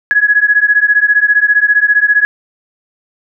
sine beating tone pair, 1671 / 1686 Hz, G#6 / G#6, +10 / +26 cents, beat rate 15 Hz, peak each -10 dBFS, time 0.11-2.25 s, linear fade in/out 0 ms, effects none

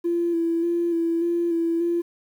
triangle tone with vibrato, 338.1 Hz, E4, 44 cents sharp, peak -16 dBFS, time 0.04-2.02 s, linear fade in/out 20 ms, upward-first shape square, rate 1.7 Hz, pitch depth 23 cents each way, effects tanh soft clip ceiling -18 dBFS + 9-bit

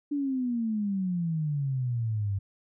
sine exponential sweep, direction down, 293.7 to 96.4 Hz, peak -26 dBFS, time 0.11-2.39 s, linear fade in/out 10 ms, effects none

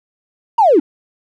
triangle linear sweep, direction down, 967 to 261.6 Hz, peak -3 dBFS, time 0.58-0.8 s, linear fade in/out 10 ms, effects tanh soft clip ceiling -5 dBFS

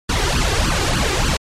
pink noise with flanger, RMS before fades -17 dBFS, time 0.09-1.37 s, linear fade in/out 5 ms, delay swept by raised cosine 0.65 to 2.55 ms, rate 3.4 Hz, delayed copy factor +0.9, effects low-pass 7000 Hz 12 dB/octave + MP3 64 kbps

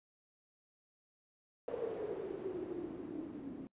blue noise with low-pass filter sweep, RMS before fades -42 dBFS, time 1.68-3.67 s, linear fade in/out 0 ms, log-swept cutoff 480 to 260 Hz, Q 8.2, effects noise-tail reverb RT60 0.1 s tail -24 dB re dry + resampled to 8000 Hz

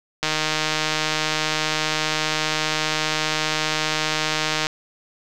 click train, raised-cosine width 0.2 ms, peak -4 dBFS, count 689, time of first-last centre 0.23-4.669 s, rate 155 Hz, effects none

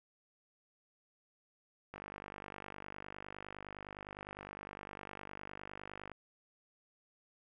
click train, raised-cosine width 0.5 ms, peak -30 dBFS, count 209, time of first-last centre 1.94-6.117 s, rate 49.8 Hz, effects none

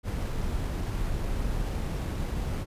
brown noise with sample-and-hold, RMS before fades -30 dBFS, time 0.03-2.66 s, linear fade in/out 50 ms, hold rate 11025 Hz, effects resampled to 32000 Hz

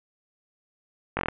slowing click train, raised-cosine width 0.5 ms, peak -10 dBFS, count 6, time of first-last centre 1.17-1.285 s, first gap 20 ms, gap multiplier 1.07, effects resampled to 8000 Hz + 7-bit

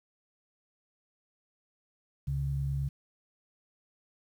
sine tone pair together, 69.3 / 138.6 Hz, C#2 / C#3, 0 / 0 cents, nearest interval octave, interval 1200 cents, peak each -34 / -30 dBFS, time 2.27-2.89 s, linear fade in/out 10 ms, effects 10-bit

